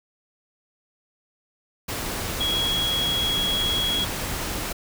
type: tone in noise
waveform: sine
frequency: 3322 Hz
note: G#7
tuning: in tune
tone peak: -22 dBFS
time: 2.4-4.05 s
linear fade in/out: 10 ms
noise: pink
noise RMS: -29 dBFS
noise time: 1.88-4.73 s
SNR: +4 dB
effects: none